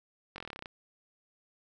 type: slowing click train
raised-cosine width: 0.3 ms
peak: -25 dBFS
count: 12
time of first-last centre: 0.36-0.658 s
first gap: 21 ms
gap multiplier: 1.05
effects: none